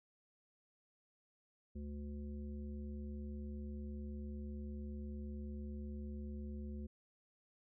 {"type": "harmonic tone", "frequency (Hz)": 72.6, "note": "D2", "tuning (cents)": -19, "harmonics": [1, 3, 5, 7], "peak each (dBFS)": [-44, -47, -56, -62], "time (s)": [1.75, 6.87], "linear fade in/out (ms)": 10, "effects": []}